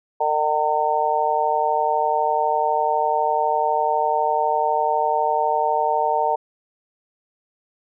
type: harmonic tone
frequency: 152 Hz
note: D#3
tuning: 40 cents flat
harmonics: 3 / 4 / 5 / 6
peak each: -26 / -24 / -22 / -21 dBFS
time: 0.2-6.36 s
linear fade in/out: 10 ms
effects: none